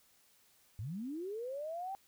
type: linear sweep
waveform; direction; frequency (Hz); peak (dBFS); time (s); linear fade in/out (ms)
sine; up; 91.5 to 794; -38; 0.79-1.95; 0
effects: white hiss -68 dBFS RMS until 2.07 s